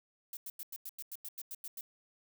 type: noise bursts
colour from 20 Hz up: violet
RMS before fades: -43 dBFS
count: 12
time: 0.33-1.81 s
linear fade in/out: 2 ms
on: 39 ms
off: 92 ms
effects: none